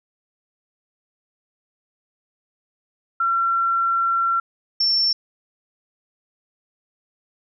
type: tone pair in turn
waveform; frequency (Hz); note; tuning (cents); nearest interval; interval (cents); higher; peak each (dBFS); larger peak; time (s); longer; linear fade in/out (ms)
sine; 1360 / 5415; F6 / E8; -46 / +46; 2 octaves; 2392; second; -17 / -16; second; 3.2-4.4 / 4.8-5.13; first; 5
effects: none